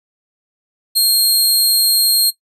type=tone; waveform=sawtooth; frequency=4223 Hz; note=C8; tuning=15 cents sharp; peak=-7 dBFS; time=0.95-2.31 s; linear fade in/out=20 ms; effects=noise-tail reverb RT60 0.1 s tail -17 dB re dry + resampled to 32000 Hz